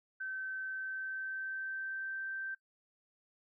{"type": "tone with pitch glide", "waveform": "sine", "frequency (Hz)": [1539, 1561.4], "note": ["G6", "G6"], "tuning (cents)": [-32, -7], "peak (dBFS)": -37, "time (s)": [0.2, 2.55], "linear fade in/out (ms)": 10, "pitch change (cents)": 25, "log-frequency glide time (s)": [0.61, 2.23], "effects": ["noise-tail reverb RT60 0.1 s tail -20 dB re dry"]}